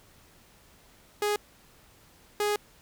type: tone bursts at uneven times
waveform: sawtooth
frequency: 415.3 Hz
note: G#4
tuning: in tune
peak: -21 dBFS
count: 2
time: 1.22-1.36 / 2.4-2.56 s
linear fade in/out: 2 ms
effects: pink hiss -58 dBFS RMS until 2.81 s